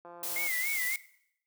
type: click train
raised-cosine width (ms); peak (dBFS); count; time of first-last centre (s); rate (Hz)
1; -33; 73; 0.05-0.466; 173
type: noise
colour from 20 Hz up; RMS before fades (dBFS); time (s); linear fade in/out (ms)
blue; -35; 0.23-0.96; 2
type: tone with vibrato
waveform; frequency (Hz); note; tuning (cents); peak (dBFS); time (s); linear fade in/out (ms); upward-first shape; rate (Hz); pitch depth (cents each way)
sine; 2093; C7; 0; -31; 0.36-0.96; 2; sine; 3.6; 110
effects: noise-tail reverb RT60 0.7 s tail -18 dB re dry + high-pass 400 Hz 12 dB/octave

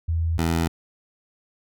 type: tone pair in turn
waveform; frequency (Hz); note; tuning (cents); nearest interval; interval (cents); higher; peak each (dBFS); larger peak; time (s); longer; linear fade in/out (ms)
sine / 15% pulse; 82.41 / 82.73; E2 / E2; 0 / +7; unison; 7; second; -20 / -14; second; 0.08-0.38 / 0.38-0.68; neither; 10
effects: none

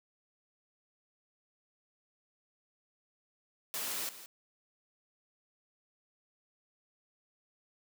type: noise with echo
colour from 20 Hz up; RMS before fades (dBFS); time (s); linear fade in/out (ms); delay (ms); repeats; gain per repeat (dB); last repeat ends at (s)
white; -37; 3.74-4.09; 0; 170; 1; -13; 4.26
effects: high-pass 200 Hz 12 dB/octave

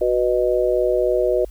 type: chord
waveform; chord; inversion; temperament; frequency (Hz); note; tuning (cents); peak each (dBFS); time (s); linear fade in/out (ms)
sine; B major; second; just; 370.4 / 493.9 / 617.4; F#4 / B4 / D#5; +2 / 0 / -14; -20; 0.01-1.45; 5
effects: added 50 Hz sine -35 dBFS peak until 1.5 s + white hiss -55 dBFS RMS until 1.5 s

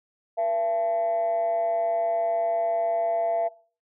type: tone with amplitude modulation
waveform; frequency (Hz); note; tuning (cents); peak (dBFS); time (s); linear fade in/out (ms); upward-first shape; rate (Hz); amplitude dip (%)
sine; 675; E5; +41; -18; 0.37-3.49; 20; sine; 198; 65
effects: noise-tail reverb RT60 0.4 s tail -20 dB re dry + tanh soft clip ceiling -17 dBFS

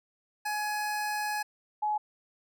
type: tone pair in turn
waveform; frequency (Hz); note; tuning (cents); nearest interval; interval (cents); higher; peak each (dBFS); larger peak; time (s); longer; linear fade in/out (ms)
25% pulse / sine; 841 / 845.7; G#5 / G#5; +22 / +31; unison; 9; second; -26; neither; 0.45-1.43 / 1.82-1.98; first; 10
effects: none

